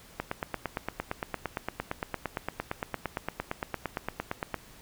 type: click train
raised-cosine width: 0.5 ms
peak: -15 dBFS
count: 39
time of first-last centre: 0.2-4.543 s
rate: 8.75 Hz
effects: pink hiss -53 dBFS RMS until 4.81 s